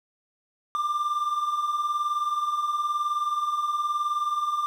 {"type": "beating tone pair", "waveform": "triangle", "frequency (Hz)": [1174.7, 1193.7], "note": ["D6", "D6"], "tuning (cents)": [0, 28], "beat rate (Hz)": 19, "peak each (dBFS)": [-30, -23], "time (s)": [0.75, 4.66], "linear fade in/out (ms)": 0, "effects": ["9-bit"]}